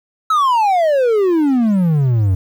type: exponential sweep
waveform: triangle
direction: down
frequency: 1318.5 to 89.9 Hz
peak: -9 dBFS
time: 0.3-2.35 s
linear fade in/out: 5 ms
effects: 8-bit

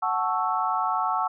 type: chord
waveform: sine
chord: F# minor seventh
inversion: none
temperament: equal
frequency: 740 / 880 / 1108.7 / 1318.5 Hz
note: F#5 / A5 / C#6 / E6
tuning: 0 / 0 / 0 / 0 cents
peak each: -28 dBFS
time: 0.02-1.28 s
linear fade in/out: 10 ms
effects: none

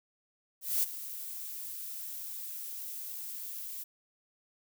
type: noise with ADSR envelope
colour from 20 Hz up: violet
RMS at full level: -27 dBFS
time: 0.61-3.84 s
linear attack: 220 ms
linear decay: 18 ms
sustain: -14 dB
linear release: 13 ms
effects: none

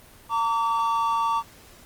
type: tone pair together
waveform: triangle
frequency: 912 / 1149 Hz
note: A#5 / D6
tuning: -38 / -38 cents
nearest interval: major third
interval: 400 cents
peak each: -22 dBFS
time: 0.29-1.43 s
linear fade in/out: 50 ms
effects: pink hiss -50 dBFS RMS until 1.85 s + Opus 24 kbps

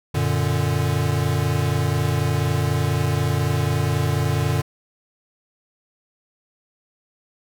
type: chord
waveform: square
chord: Gb augmented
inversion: none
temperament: equal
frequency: 92.5 / 116.54 / 146.83 Hz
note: Gb2 / Bb2 / D3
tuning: 0 / 0 / 0 cents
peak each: -25 / -24 / -23 dBFS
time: 0.14-4.62 s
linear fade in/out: 10 ms
effects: none

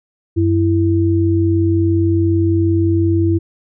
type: tone pair together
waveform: sine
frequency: 94.4 / 331.8 Hz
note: F#2 / E4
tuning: +35 / +11 cents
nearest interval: octave + minor seventh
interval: 2176 cents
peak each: -14 dBFS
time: 0.36-3.39 s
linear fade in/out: 20 ms
effects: none

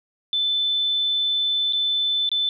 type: tone with dropouts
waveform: sine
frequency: 3520 Hz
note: A7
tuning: in tune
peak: -19 dBFS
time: 0.33-2.49 s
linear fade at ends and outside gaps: 1 ms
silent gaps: 1.725-1.732 / 2.291-2.316 s
effects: none

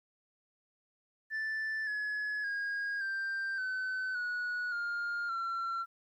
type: tone with pitch steps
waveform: sine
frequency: 1760 / 1696.1 / 1634.6 / 1575.2 / 1518.1 / 1463 / 1409.9 / 1358.7 Hz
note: A6 / G#6 / G#6 / G6 / F#6 / F#6 / F6 / F6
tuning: 0 / +36 / -28 / +8 / +44 / -20 / +16 / -48 cents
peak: -30 dBFS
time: 1.3-5.86 s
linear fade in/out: 50 ms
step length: 570 ms
effects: tanh soft clip ceiling -32 dBFS + 12-bit

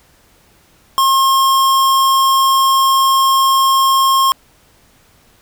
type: tone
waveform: square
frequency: 1073 Hz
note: C6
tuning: 43 cents sharp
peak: -10 dBFS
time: 0.98-4.32 s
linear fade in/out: 0 ms
effects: pink hiss -51 dBFS RMS until 5.41 s

